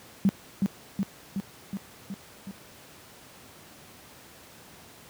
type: tone with echo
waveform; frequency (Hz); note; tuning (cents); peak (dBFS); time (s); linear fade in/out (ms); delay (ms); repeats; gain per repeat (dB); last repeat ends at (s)
sine; 196; G3; 0; -17; 0.25-0.29; 0; 370; 6; -3; 2.51
effects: pink hiss -50 dBFS RMS until 5.09 s + high-pass 100 Hz 12 dB/octave